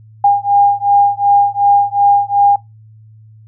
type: beating tone pair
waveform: sine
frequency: 807 / 809.7 Hz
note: G#5 / G#5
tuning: -50 / -44 cents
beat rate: 2.7 Hz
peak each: -11 dBFS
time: 0.24-2.56 s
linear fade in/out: 5 ms
effects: noise-tail reverb RT60 0.2 s tail -23 dB re dry + added 109 Hz sine -38 dBFS peak until 3.47 s